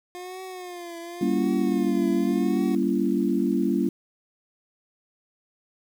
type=tone with vibrato; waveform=25% pulse; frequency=356 Hz; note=F4; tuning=33 cents sharp; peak=-31 dBFS; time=0.15-2.75 s; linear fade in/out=0 ms; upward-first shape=triangle; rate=0.9 Hz; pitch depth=100 cents each way
type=chord; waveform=sine; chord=G diminished seventh; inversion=none; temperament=just; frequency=196 / 235.2 / 282.2 / 338.7 Hz; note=G3 / Bb3 / Db4 / Fb4; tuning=0 / +16 / +31 / +47 cents; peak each=-26 dBFS; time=1.21-3.89 s; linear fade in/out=5 ms
effects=8-bit